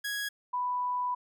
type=tone pair in turn; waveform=sawtooth / sine; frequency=1661.2 / 990.2 Hz; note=G#6 / B5; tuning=0 / +4 cents; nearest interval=major sixth; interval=896 cents; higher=first; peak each=-28 dBFS; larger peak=neither; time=0.04-0.29 / 0.53-1.15 s; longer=second; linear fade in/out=10 ms; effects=none